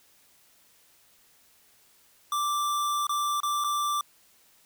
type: tone with dropouts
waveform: square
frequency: 1174.7 Hz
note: D6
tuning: in tune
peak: -26 dBFS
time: 2.32-4.01 s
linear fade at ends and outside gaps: 2 ms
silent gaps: 3.069-3.093 / 3.403-3.432 / 3.64-3.644 s
effects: white hiss -61 dBFS RMS until 4.65 s